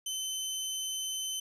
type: tone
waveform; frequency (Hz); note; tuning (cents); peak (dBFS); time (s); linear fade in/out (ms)
20% pulse; 3062; G7; -41; -28; 0.06-1.4; 5
effects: resampled to 32000 Hz